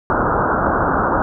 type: low-pass noise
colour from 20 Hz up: white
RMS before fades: -17 dBFS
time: 0.1-1.22 s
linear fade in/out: 0 ms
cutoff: 1500 Hz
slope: 96 dB/octave
effects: none